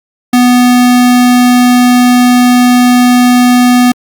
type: tone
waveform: square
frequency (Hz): 246.9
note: B3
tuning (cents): 0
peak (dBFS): -4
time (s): 0.33-3.92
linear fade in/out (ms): 5
effects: Opus 48 kbps